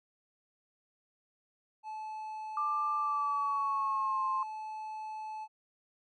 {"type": "tone", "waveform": "triangle", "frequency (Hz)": 866, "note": "A5", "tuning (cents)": -28, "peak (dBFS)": -36, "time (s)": [1.83, 5.48], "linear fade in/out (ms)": 50}
{"type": "tone with pitch glide", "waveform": "sine", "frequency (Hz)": [1184, 1054.8], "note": ["D6", "C6"], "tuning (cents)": [14, 14], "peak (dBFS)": -29, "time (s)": [2.57, 4.43], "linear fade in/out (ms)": 2, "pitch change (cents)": -200, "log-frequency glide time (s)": [2.97, 4.24]}
{"effects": ["MP3 48 kbps"]}